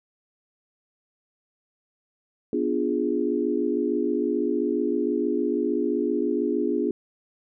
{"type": "chord", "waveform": "sine", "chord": "B diminished seventh", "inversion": "none", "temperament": "equal", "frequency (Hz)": [246.9, 293.7, 349.2, 415.3], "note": ["B3", "D4", "F4", "Ab4"], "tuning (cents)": [0, 0, 0, 0], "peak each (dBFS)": [-28, -27, -27, -27], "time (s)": [2.53, 6.91], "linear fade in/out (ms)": 2, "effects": []}